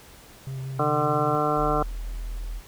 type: tone with vibrato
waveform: triangle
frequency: 132.7 Hz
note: C3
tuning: 25 cents sharp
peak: -28 dBFS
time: 0.47-1.35 s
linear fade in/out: 0 ms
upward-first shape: triangle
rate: 5.5 Hz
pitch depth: 20 cents each way
type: harmonic tone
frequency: 150 Hz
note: D3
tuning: 37 cents sharp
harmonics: 1 / 2 / 3 / 4 / 5 / 7 / 8 / 9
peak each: -31 / -30 / -28 / -29 / -27 / -30 / -31 / -29 dBFS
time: 0.79-1.83 s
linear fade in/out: 5 ms
type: tone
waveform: sine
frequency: 41.2 Hz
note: E1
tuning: in tune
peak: -29 dBFS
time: 1.56-2.62 s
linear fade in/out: 50 ms
effects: pink hiss -49 dBFS RMS until 2.67 s